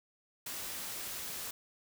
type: noise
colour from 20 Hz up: white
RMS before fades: -41 dBFS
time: 0.46-1.51 s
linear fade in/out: 5 ms
effects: none